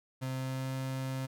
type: tone with pitch glide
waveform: 35% pulse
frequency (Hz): 130.81 to 132.1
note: C3 to C3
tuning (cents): 0 to +17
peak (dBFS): -32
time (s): 0.21-1.27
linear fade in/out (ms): 20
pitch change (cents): +17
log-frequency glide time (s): 0.36-0.73
effects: none